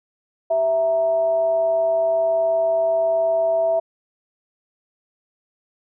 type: tone with frequency modulation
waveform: sine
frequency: 659.3 Hz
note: E5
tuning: in tune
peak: -16 dBFS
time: 0.5-3.8 s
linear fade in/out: 10 ms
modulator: 272 Hz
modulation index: 0.27
effects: none